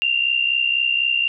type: tone pair together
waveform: sine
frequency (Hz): 2730 / 2794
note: F7 / F7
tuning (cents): -40 / 0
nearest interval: unison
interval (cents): 40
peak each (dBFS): -22 / -18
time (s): 0.02-1.28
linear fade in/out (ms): 0
effects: none